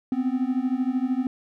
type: beating tone pair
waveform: triangle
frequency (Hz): 250.2 / 263.2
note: B3 / C4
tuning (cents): +23 / +10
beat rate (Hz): 13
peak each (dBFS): -23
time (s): 0.12-1.27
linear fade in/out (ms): 2
effects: none